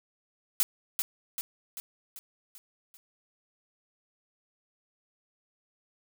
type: noise with echo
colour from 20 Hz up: blue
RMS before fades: -24 dBFS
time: 0.6-0.63 s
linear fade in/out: 0 ms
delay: 390 ms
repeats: 6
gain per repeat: -5 dB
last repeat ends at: 2.97 s
effects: none